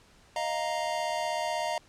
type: chord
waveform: square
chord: Eb suspended second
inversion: none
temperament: equal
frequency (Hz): 622.3 / 698.5 / 932.3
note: Eb5 / F5 / Bb5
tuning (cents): 0 / 0 / 0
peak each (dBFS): -34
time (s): 0.36-1.78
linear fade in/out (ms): 2
effects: pink hiss -59 dBFS RMS until 1.88 s + low-pass 8000 Hz 12 dB/octave